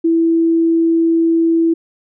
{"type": "tone", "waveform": "sine", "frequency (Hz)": 330.3, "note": "E4", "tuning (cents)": 4, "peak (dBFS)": -10, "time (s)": [0.04, 1.74], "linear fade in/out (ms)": 10, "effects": []}